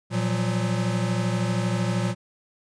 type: tone cluster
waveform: square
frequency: 116.9 / 174.2 / 187 Hz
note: A#2 / F3 / F#3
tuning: +5 / -4 / +19 cents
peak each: -26 / -30 / -28 dBFS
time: 0.1-2.15 s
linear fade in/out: 50 ms
effects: resampled to 22050 Hz